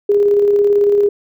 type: tone with tremolo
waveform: sine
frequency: 408.3 Hz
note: G#4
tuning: 29 cents flat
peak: -8 dBFS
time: 0.09-1.09 s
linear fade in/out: 5 ms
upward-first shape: square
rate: 18 Hz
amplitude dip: 25%
effects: none